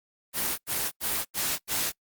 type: noise bursts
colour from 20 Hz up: white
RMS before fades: -28 dBFS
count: 5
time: 0.33-1.924 s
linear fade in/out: 50 ms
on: 250 ms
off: 86 ms
effects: noise-tail reverb RT60 0.1 s tail -24 dB re dry + Opus 32 kbps